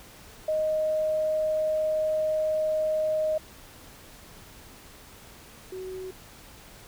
sine tone pair in turn, 622.3 / 373.8 Hz, D#5 / F#4, 0 / +18 cents, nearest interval major sixth, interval 882 cents, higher first, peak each -23 / -34 dBFS, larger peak first, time 0.48-3.38 / 5.72-6.11 s, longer first, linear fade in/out 5 ms, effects pink hiss -49 dBFS RMS until 6.87 s

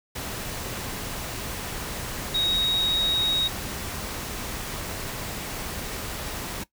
sine tone in noise, 3781 Hz, A#7, 24 cents sharp, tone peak -22 dBFS, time 2.34-3.48 s, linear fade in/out 10 ms, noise pink, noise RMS -33 dBFS, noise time 0.15-6.64 s, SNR +8 dB, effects noise-tail reverb RT60 0.1 s tail -17 dB re dry

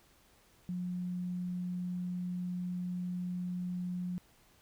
sine tone, 179.2 Hz, F3, 45 cents sharp, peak -34 dBFS, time 0.69-4.18 s, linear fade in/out 0 ms, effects pink hiss -65 dBFS RMS until 4.61 s

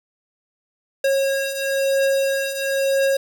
square beating tone pair, 544 / 545 Hz, C#5 / C#5, -33 / -29 cents, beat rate 1 Hz, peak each -25 / -20 dBFS, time 1.04-3.17 s, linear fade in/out 5 ms, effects 8-bit

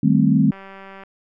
sine chord, A half-diminished seventh, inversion second, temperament equal, 155.56 / 196 / 220 / 261.6 Hz, Eb3 / G3 / A3 / C4, 0 / 0 / 0 / 0 cents, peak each -18 dBFS, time 0.03-0.51 s, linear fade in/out 5 ms
click train, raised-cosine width 0.5 ms, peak -25 dBFS, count 101, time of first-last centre 0.52-1.035 s, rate 194 Hz
effects none

